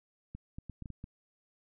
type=clicks; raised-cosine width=5 ms; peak=-30 dBFS; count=7; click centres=0.35 / 0.585 / 0.697 / 0.823 / 0.858 / 0.903 / 1.041 s; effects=none